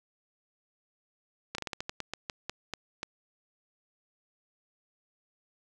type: slowing click train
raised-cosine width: 0.2 ms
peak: -17 dBFS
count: 13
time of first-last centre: 1.55-3.031 s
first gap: 33 ms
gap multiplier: 1.22
effects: none